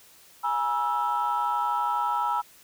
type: chord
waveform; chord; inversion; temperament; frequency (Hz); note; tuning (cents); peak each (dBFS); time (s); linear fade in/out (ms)
sine; E major; first; equal with one note detuned; 830.6 / 962.4 / 1318.5; G#5 / B5 / E6; 0 / -45 / 0; -28 / -26 / -27; 0.43-2.42; 20
effects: tanh soft clip ceiling -17 dBFS + white hiss -54 dBFS RMS until 2.63 s